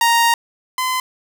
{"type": "tone pair in turn", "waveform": "sawtooth", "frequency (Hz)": [932.3, 1023.5], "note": ["A#5", "C6"], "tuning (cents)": [0, -38], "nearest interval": "major second", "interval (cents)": 162, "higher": "second", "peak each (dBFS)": [-8, -14], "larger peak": "first", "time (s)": [[0.01, 0.34], [0.78, 1]], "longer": "first", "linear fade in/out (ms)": 2, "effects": []}